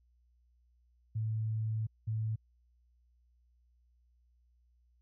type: tone bursts at uneven times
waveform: sine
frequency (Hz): 110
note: A2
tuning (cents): 0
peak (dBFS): -31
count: 2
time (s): 1.15-1.87 / 2.07-2.36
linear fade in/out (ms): 10
effects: added 60 Hz sine -66 dBFS peak until 5.01 s